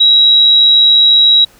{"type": "tone", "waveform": "sine", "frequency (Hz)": 3862, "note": "B7", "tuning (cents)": -39, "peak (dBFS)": -4, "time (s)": [0, 1.45], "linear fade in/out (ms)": 10, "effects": ["pink hiss -45 dBFS RMS until 1.59 s"]}